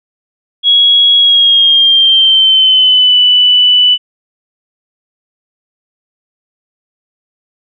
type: tone with pitch glide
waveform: sine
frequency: 3325 to 2979 Hz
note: G#7 to F#7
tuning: +1 to +11 cents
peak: -4 dBFS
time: 0.63-3.98 s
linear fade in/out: 50 ms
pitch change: -190 cents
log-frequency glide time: 1.17-3.17 s
effects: none